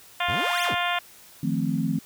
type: harmonic tone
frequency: 351.4 Hz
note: F4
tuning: 11 cents sharp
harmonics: 2 / 3 / 4 / 5 / 6 / 7 / 8 / 9 / 10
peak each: -28 / -30 / -31 / -32 / -33 / -33 / -34 / -35 / -35 dBFS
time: 0.2-0.99 s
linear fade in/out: 5 ms
type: exponential two-way sweep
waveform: sawtooth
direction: up then down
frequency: 70.8 to 3423 to 70.8 Hz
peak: -26 dBFS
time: 0.28-0.75 s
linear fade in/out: 10 ms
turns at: 0.63 s
type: chord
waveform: sine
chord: F dominant seventh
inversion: third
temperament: equal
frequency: 155.56 / 174.61 / 220 / 261.6 Hz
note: Eb3 / F3 / A3 / C4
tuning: 0 / 0 / 0 / 0 cents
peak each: -28 dBFS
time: 1.43-1.99 s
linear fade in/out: 5 ms
effects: white hiss -50 dBFS RMS until 2.05 s